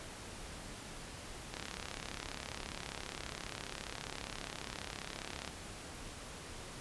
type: click train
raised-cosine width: 0.2 ms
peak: -23 dBFS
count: 138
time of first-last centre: 1.54-5.477 s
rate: 34.8 Hz
effects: pink hiss -48 dBFS RMS until 6.8 s + resampled to 24000 Hz